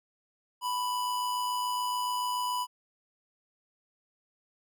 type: tone with amplitude modulation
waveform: square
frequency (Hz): 990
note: B5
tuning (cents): +4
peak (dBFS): -28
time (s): 0.61-2.67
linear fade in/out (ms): 50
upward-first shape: sine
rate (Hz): 107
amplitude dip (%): 35
effects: none